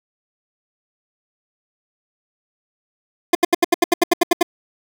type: tone bursts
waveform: 25% pulse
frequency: 347.7 Hz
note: F4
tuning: 8 cents flat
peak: -6 dBFS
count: 12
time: 3.33-4.429 s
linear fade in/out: 5 ms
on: 21 ms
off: 77 ms
effects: 7-bit